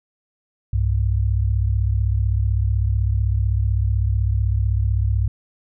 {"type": "tone pair together", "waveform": "sine", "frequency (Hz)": [64.55, 100.4], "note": ["C2", "G2"], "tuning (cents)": [-23, 42], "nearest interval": "minor sixth", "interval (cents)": 765, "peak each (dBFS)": -19, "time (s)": [0.73, 5.28], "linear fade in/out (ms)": 5, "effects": []}